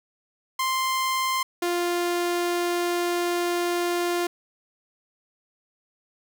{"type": "tone pair in turn", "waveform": "sawtooth", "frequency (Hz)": [1047, 349.4], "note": ["C6", "F4"], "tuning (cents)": [1, 1], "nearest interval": "octave + perfect fifth", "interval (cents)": 1900, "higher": "first", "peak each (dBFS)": -19, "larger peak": "neither", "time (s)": [[0.59, 1.43], [1.62, 4.27]], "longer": "second", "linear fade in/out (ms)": 5, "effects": []}